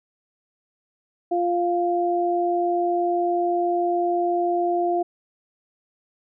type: tone pair together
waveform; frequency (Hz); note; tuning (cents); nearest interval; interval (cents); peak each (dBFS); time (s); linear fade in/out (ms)
sine; 349.2 / 698.5; F4 / F5; 0 / 0; octave; 1200; -22; 1.31-5.03; 10
effects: none